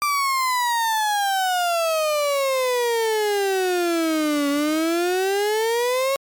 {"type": "exponential two-way sweep", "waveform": "35% pulse", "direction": "down then up", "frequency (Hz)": [1184, 281.8, 553], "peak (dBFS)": -17, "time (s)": [0.02, 6.16], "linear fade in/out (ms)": 0, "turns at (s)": 4.49, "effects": ["MP3 96 kbps"]}